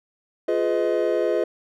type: chord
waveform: triangle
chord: F half-diminished seventh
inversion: none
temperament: just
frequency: 349.2 / 419.1 / 502.9 / 628.6 Hz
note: F4 / Ab4 / Cb5 / Eb5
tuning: 0 / +16 / +31 / +18 cents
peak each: -23 dBFS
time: 0.48-1.44 s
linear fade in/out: 5 ms
effects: none